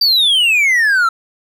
triangle exponential sweep, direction down, 4721 to 1318.5 Hz, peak -8 dBFS, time 0.01-1.09 s, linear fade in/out 5 ms, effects none

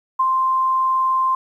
sine tone with ADSR envelope, 1046.5 Hz, C6, in tune, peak -13 dBFS, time 0.19-1.35 s, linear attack 10 ms, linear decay 42 ms, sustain -2 dB, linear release 3 ms, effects 9-bit

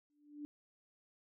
sine tone with exponential growth, 294.1 Hz, D4, 3 cents sharp, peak -40 dBFS, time 0.1-0.45 s, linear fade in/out 0 ms, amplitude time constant 76 ms, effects none

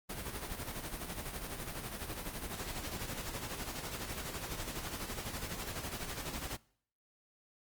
pink noise with tremolo, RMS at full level -39 dBFS, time 0.09-6.57 s, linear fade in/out 10 ms, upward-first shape sine, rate 12 Hz, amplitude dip 55%, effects noise-tail reverb RT60 0.6 s tail -23 dB re dry + Opus 32 kbps

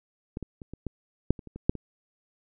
clicks, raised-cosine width 3 ms, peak -20 / -22 / -28 / -26 / -19 / -7 / -28 / -30 / -26 / -7 / -23 dBFS, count 11, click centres 0.371 / 0.427 / 0.618 / 0.736 / 0.867 / 1.306 / 1.392 / 1.473 / 1.56 / 1.695 / 1.753 s, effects none

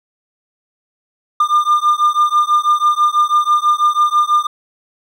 triangle beating tone pair, 1200 / 1206.1 Hz, D6 / D6, +37 / +46 cents, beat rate 6.1 Hz, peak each -12 dBFS, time 1.4-4.47 s, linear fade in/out 5 ms, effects none

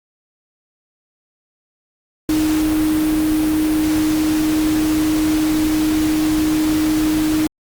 sine tone in noise, 310 Hz, D#4, 6 cents flat, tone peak -14 dBFS, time 2.29-7.47 s, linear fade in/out 2 ms, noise pink, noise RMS -26 dBFS, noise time 2.29-7.47 s, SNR +9 dB, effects Opus 48 kbps

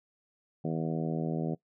harmonic tone, 80.5 Hz, E2, 41 cents flat, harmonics 2 / 3 / 4 / 5 / 6 / 7 / 8 / 9, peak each -32 / -36 / -38 / -40 / -42 / -43 / -44 / -45 dBFS, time 0.64-1.55 s, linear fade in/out 10 ms, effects noise-tail reverb RT60 0.1 s tail -20 dB re dry

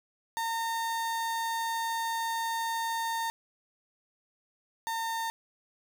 35% pulse tone pair in turn, 913 / 909.6 Hz, A#5 / A#5, -36 / -43 cents, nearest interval unison, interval 7 cents, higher first, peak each -28 / -29 dBFS, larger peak first, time 0.37-3.3 / 4.87-5.3 s, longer first, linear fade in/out 0 ms, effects none

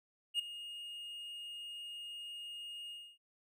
triangle tone with ADSR envelope, 2851 Hz, F7, 35 cents sharp, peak -27 dBFS, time 0.34-3.18 s, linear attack 52 ms, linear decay 8 ms, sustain -15 dB, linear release 280 ms, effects none

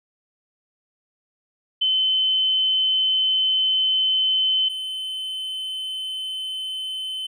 sine / triangle tone pair in turn, 3057 / 3057 Hz, G7 / G7, -44 / -44 cents, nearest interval unison, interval 0 cents, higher neither, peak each -17 / -25 dBFS, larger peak first, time 1.81-4.69 / 4.69-7.27 s, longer first, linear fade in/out 10 ms, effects none

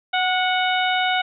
harmonic tone with a mistuned harmonic, 740 Hz, F#5, in tune, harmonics 1 / 2 / 3 / 4 / 5, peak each -21 / -24 / -26 / -27 / -28 dBFS, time 0.13-1.22 s, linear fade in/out 10 ms, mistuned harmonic 2, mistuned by -26 cents, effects none

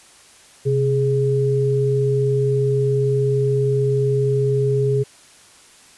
sine tone pair together, 130.81 / 415.8 Hz, C3 / G#4, 0 / +2 cents, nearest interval octave + minor sixth, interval 2002 cents, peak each -18 dBFS, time 0.65-5.04 s, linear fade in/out 20 ms, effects white hiss -48 dBFS RMS until 5.97 s + resampled to 24000 Hz

